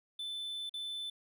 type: tone with dropouts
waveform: triangle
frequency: 3520 Hz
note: A7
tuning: in tune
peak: -36 dBFS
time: 0.19-1.1 s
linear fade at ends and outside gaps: 5 ms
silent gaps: 0.695-0.739 s
effects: none